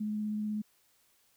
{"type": "tone with vibrato", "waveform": "sine", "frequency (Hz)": 211.9, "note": "G#3", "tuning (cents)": 35, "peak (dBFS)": -31, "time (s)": [0, 0.62], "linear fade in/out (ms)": 10, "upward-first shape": "sine", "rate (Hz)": 16, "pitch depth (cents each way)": 10, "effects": ["white hiss -69 dBFS RMS until 1.36 s"]}